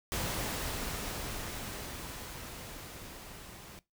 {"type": "noise with level ramp", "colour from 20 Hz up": "pink", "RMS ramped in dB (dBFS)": [-34, -50], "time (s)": [0.12, 3.79], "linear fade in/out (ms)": 0, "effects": ["noise-tail reverb RT60 0.2 s tail -19 dB re dry"]}